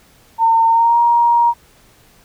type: tone with pitch glide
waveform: sine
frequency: 909 to 943.2 Hz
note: A#5 to A#5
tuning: -44 to +20 cents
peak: -9 dBFS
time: 0.38-1.54 s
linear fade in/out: 50 ms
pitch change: +64 cents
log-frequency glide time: 0.68-0.99 s
effects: pink hiss -50 dBFS RMS until 2.24 s